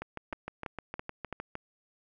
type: two click trains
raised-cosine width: 0.5 ms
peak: -22 / -21 dBFS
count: 11 / 4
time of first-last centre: 0.02-1.554 / 0.33-1.327 s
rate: 6.52 / 3.01 Hz
effects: none